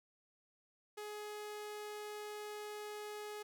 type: tone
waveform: sawtooth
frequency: 419.8 Hz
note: G#4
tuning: 19 cents sharp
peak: -40 dBFS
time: 0.97-3.43 s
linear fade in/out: 10 ms
effects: none